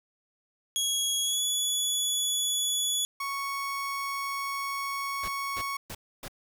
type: tone with pitch glide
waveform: 20% pulse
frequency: 3322 to 3409 Hz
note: G#7 to G#7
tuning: 0 to +45 cents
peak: -20 dBFS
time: 0.76-3.05 s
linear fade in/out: 0 ms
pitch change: +45 cents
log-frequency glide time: 1.22-1.43 s
type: tone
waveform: 30% pulse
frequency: 1108.7 Hz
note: C#6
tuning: in tune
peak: -28 dBFS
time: 3.2-5.77 s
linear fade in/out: 5 ms
type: noise bursts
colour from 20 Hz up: pink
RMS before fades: -39 dBFS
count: 4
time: 5.23-6.282 s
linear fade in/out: 5 ms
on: 53 ms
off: 280 ms
effects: none